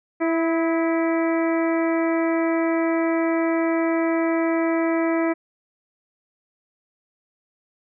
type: harmonic tone with a mistuned harmonic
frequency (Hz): 329.6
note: E4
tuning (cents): 0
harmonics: 1 / 2 / 3 / 4 / 5 / 6 / 7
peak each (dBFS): -20 / -25 / -32 / -33 / -36 / -33 / -36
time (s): 0.2-5.34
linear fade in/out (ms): 20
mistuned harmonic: 4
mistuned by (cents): -37
effects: none